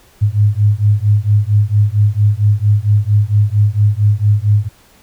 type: beating tone pair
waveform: sine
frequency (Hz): 102 / 106.4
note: G#2 / G#2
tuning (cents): -31 / +42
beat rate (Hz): 4.4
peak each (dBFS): -12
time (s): 0.21-4.69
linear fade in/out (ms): 20
effects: pink hiss -48 dBFS RMS until 5.02 s